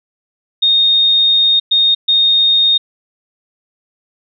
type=tone bursts at uneven times; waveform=sine; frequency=3696 Hz; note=A#7; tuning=16 cents flat; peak=-8 dBFS; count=3; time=0.62-1.6 / 1.71-1.95 / 2.08-2.78 s; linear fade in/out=10 ms; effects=none